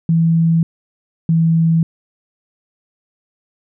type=tone pair in turn; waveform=sine; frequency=164.81 / 163.92 Hz; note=E3 / E3; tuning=0 / -9 cents; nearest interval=unison; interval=9 cents; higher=first; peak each=-10 dBFS; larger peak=neither; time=0.09-0.63 / 1.29-1.83 s; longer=neither; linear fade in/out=2 ms; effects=none